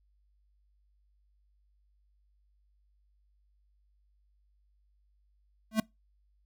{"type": "tone with exponential growth", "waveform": "square", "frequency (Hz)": 219.1, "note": "A3", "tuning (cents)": -7, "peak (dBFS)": -21, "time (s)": [5.71, 5.8], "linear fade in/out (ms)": 5, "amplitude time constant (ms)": 19, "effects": ["noise-tail reverb RT60 0.2 s tail -24 dB re dry", "added 50 Hz sine -66 dBFS peak until 6.45 s"]}